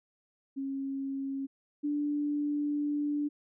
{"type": "tone pair in turn", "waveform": "sine", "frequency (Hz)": [272.3, 292.8], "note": ["C#4", "D4"], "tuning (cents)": [-31, -5], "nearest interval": "minor second", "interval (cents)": 126, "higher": "second", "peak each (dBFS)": [-32, -28], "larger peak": "second", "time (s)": [[0.56, 1.47], [1.83, 3.29]], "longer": "second", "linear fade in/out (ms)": 20, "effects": []}